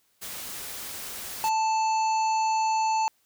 white noise, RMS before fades -37 dBFS, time 0.21-1.5 s, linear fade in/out 20 ms
harmonic tone, 880 Hz, A5, in tune, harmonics 1 / 3 / 5 / 7 / 8, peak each -22 / -36 / -39 / -42 / -41 dBFS, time 1.44-3.08 s, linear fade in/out 0 ms
effects white hiss -68 dBFS RMS until 3.25 s

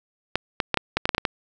clicks, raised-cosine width 0.3 ms, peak -4 dBFS, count 10, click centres 0.356 / 0.602 / 0.743 / 0.773 / 0.97 / 1.055 / 1.092 / 1.148 / 1.181 / 1.252 s, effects none

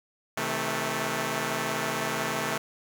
5% pulse chord, A diminished, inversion first, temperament equal with one note detuned, 130.81 / 159.57 / 220 Hz, C3 / Eb3 / A3, 0 / +44 / 0 cents, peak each -22 / -22 / -19 dBFS, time 0.37-2.58 s, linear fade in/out 5 ms, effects none

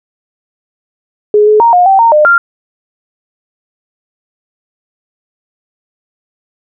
sine tone with pitch steps, 419 / 425.9 / 931 / 715 / 775 / 921 / 604 / 1390 Hz, G#4 / G#4 / A#5 / F5 / G5 / A#5 / D5 / F6, +15 / +44 / -2 / +41 / -20 / -21 / +48 / -9 cents, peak -3 dBFS, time 1.34-2.38 s, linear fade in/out 2 ms, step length 130 ms, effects none

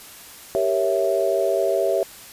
sine chord, G diminished seventh, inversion none, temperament equal, 392 / 466.2 / 554.4 / 659.3 Hz, G4 / Bb4 / Db5 / Fb5, 0 / 0 / 0 / 0 cents, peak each -23 / -27 / -23 / -22 dBFS, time 0.55-2.03 s, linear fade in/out 0 ms, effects white hiss -42 dBFS RMS until 2.32 s + resampled to 32000 Hz

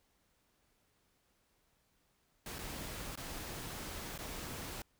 pink noise with dropouts, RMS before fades -44 dBFS, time 2.46-4.82 s, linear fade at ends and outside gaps 2 ms, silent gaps 2.585-2.589 / 3.156-3.174 / 4.178-4.188 s, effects pink hiss -75 dBFS RMS until 4.99 s

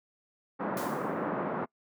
pink band-pass noise, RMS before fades -33 dBFS, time 0.59-1.66 s, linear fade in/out 20 ms, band 180 to 1400 Hz, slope 24 dB/octave
white noise with exponential decay, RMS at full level -40 dBFS, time 0.77-1.28 s, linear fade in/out 1 ms, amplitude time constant 110 ms
effects noise-tail reverb RT60 0.1 s tail -25 dB re dry

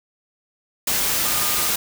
sine tone in noise, 1219 Hz, D#6, 36 cents flat, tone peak -32 dBFS, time 1.25-1.69 s, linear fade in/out 5 ms, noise white, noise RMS -21 dBFS, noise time 0.87-1.76 s, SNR -14 dB, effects none

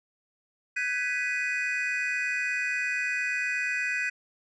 triangle chord, G# minor seventh, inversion third, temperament equal with one note detuned, 1512.8 / 1661.2 / 1975.5 / 2489 Hz, F#6 / G#6 / B6 / D#7, +38 / 0 / 0 / 0 cents, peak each -31 / -34 / -30 / -29 dBFS, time 0.76-4.1 s, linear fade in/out 10 ms, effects resampled to 24000 Hz

